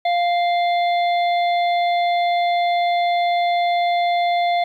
harmonic tone, 698 Hz, F5, 1 cent flat, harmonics 1 / 3 / 5 / 6, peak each -16 / -27 / -31 / -38 dBFS, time 0.05-4.64 s, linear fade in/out 5 ms, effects 9-bit

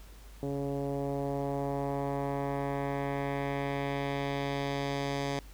10% pulse tone with low-pass filter sweep, 140 Hz, C#3, 18 cents sharp, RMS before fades -33 dBFS, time 0.43-5.39 s, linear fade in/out 0 ms, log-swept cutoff 440 to 6100 Hz, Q 1.1, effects added 50 Hz sine -48 dBFS peak until 5.53 s + pink hiss -57 dBFS RMS until 5.53 s

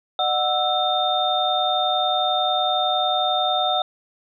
sine tone cluster, 607 / 738 / 1318 / 3629 Hz, D#5 / F#5 / E6 / A#7, -43 / -5 / -1 / -47 cents, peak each -27 / -21 / -28 / -23 dBFS, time 0.19-3.82 s, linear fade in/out 2 ms, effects none

